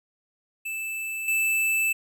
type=tone with level steps; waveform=square; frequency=2637 Hz; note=E7; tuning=in tune; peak=-30 / -22 dBFS; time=0.65-1.93 s; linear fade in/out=10 ms; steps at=1.28 s; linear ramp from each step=2 ms; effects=none